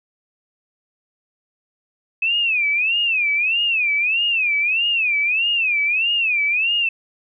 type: tone with vibrato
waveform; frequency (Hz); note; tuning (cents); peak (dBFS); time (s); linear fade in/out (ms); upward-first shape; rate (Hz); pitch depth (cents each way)
sine; 2557; D#7; +47; -16; 2.22-6.89; 5; sine; 1.6; 190
effects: none